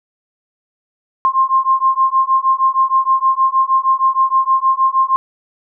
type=beating tone pair; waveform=sine; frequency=1056 / 1062.4 Hz; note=C6 / C6; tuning=+16 / +26 cents; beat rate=6.4 Hz; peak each=-14 dBFS; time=1.25-5.16 s; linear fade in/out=0 ms; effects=none